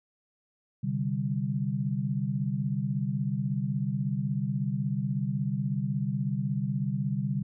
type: chord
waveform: sine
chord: C suspended second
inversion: none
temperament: just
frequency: 130.81 / 147.16 / 196.22 Hz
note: C3 / D3 / G3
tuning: 0 / +4 / +2 cents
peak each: -31 dBFS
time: 0.83-7.43 s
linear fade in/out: 10 ms
effects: none